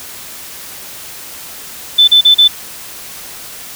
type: tone bursts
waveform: sine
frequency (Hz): 3520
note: A7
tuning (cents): 0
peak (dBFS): -3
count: 4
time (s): 1.98-2.48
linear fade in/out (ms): 10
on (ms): 98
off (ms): 36
effects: white hiss -30 dBFS RMS until 3.75 s